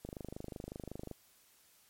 click train, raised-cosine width 2 ms, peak -29 dBFS, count 28, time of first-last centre 0.05-1.113 s, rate 25.4 Hz, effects white hiss -66 dBFS RMS until 1.89 s + MP3 64 kbps

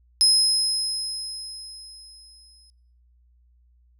35% pulse tone with exponential decay, 5120 Hz, D#8, 49 cents sharp, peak -11 dBFS, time 0.21-2.7 s, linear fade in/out 0 ms, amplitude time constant 540 ms, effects noise-tail reverb RT60 0.7 s tail -22 dB re dry + added 60 Hz sine -56 dBFS peak until 3.99 s

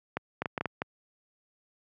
clicks, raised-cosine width 0.5 ms, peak -15 dBFS, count 7, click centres 0.17 / 0.42 / 0.458 / 0.578 / 0.61 / 0.657 / 0.819 s, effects high-pass 100 Hz 12 dB/octave

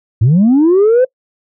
sine linear sweep, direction up, 100 to 523.3 Hz, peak -4 dBFS, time 0.21-1.05 s, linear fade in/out 10 ms, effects noise-tail reverb RT60 0.1 s tail -25 dB re dry + tanh soft clip ceiling -4 dBFS

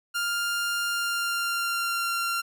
sawtooth tone with pitch glide, 1400 to 1379.1 Hz, F6 to F6, +4 to -22 cents, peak -22 dBFS, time 0.14-2.42 s, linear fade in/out 20 ms, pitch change -26 cents, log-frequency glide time 0.9-2.1 s, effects none

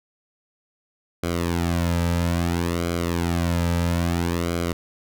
sawtooth tone with flanger, 85.6 Hz, F2, 34 cents flat, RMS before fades -23 dBFS, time 1.23-4.73 s, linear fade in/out 5 ms, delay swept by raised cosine 1.1 to 2.8 ms, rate 0.6 Hz, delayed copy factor -0.75, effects none

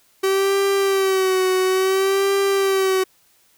45% pulse tone with vibrato, 383.4 Hz, G4, 38 cents flat, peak -16 dBFS, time 0.23-3.04 s, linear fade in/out 10 ms, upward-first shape sine, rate 0.58 Hz, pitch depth 50 cents each way, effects white hiss -58 dBFS RMS until 3.57 s

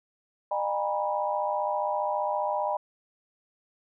sine tone cluster, 605 / 711 / 811 / 923 / 978 Hz, D#5 / F5 / G#5 / A#5 / B5, -49 / +31 / -41 / -17 / -17 cents, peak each -30 / -39 / -30 / -38 / -31 dBFS, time 0.51-2.77 s, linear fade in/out 5 ms, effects none

